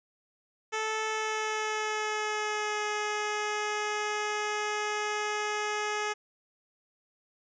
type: tone with pitch glide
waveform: 10% pulse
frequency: 437.3 to 420.9 Hz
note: A4 to G#4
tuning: -11 to +23 cents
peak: -21 dBFS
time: 0.72-6.14 s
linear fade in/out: 20 ms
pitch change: -66 cents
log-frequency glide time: 1.06-2.85 s
effects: resampled to 16000 Hz